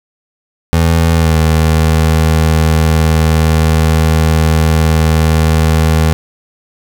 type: tone with pitch glide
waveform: 25% pulse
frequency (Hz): 82.41 to 79.46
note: E2 to D#2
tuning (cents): 0 to +37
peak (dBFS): -4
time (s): 0.73-6.13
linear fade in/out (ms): 0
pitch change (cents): -63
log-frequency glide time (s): 1.12-1.37
effects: none